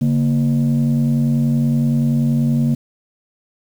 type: tone pair together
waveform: sine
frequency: 142.54 / 233.1 Hz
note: C#3 / A#3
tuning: +49 / 0 cents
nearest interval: major sixth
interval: 851 cents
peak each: -14 dBFS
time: 0.01-2.75 s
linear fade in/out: 10 ms
effects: tanh soft clip ceiling -10 dBFS + 7-bit